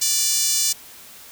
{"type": "tone with high-pass filter", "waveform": "5% pulse", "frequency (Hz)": 587.3, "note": "D5", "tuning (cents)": 0, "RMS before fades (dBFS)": -20, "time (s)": [0.01, 0.73], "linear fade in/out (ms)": 10, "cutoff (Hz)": 6500, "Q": 0.86, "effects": ["white hiss -43 dBFS RMS until 1.31 s"]}